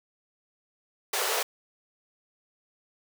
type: high-pass noise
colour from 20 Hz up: pink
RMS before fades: -28 dBFS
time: 1.13-1.43 s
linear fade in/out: 5 ms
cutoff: 390 Hz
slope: 96 dB/octave
effects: none